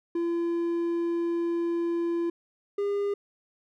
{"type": "tone pair in turn", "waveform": "triangle", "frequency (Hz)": [340, 404.3], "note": ["F4", "G#4"], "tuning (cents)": [-46, -46], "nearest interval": "minor third", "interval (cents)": 300, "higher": "second", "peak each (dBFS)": -23, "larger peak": "neither", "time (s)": [[0.15, 2.3], [2.78, 3.14]], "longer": "first", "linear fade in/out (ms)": 5, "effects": []}